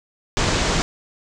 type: low-pass noise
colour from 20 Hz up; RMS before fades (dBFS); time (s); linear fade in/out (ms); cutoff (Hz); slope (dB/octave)
pink; -20; 0.37-0.82; 0; 7600; 48
effects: none